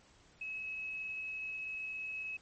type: tone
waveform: sine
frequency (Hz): 2572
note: E7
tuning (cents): -43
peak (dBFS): -38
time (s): 0.41-2.37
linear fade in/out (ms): 5
effects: pink hiss -64 dBFS RMS until 2.41 s + MP3 32 kbps